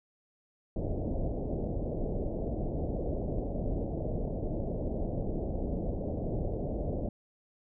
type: low-pass noise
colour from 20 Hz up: pink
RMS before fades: -33 dBFS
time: 0.76-7.09 s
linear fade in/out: 2 ms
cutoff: 670 Hz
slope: 48 dB/octave
effects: none